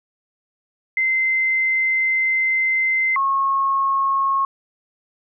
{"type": "tone pair in turn", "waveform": "sine", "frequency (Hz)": [2072, 1089.7], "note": ["C7", "C#6"], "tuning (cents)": [-17, -30], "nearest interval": "major seventh", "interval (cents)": 1113, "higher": "first", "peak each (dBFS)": -16, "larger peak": "neither", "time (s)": [[0.97, 3.16], [3.16, 4.45]], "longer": "first", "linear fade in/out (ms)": 2, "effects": []}